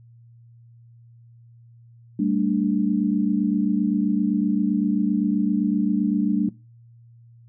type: chord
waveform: sine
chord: G suspended second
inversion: none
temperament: equal with one note detuned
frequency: 196 / 223.7 / 293.7 Hz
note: G3 / A3 / D4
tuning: 0 / +29 / 0 cents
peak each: -23 dBFS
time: 2.19-6.49 s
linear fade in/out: 5 ms
effects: noise-tail reverb RT60 0.3 s tail -23 dB re dry + added 117 Hz sine -47 dBFS peak until 7.48 s